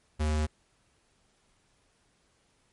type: tone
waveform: square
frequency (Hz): 76.5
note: D#2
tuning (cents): -29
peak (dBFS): -26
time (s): 0.19-0.47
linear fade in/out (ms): 20
effects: pink hiss -69 dBFS RMS until 2.72 s + MP3 48 kbps